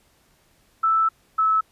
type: tone pair in turn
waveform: sine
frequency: 1318.5 / 1301.1 Hz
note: E6 / E6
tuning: 0 / -23 cents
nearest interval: unison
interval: 23 cents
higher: first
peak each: -16 dBFS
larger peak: neither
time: 0.83-1.09 / 1.38-1.61 s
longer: first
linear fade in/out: 10 ms
effects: pink hiss -61 dBFS RMS until 1.71 s + resampled to 32000 Hz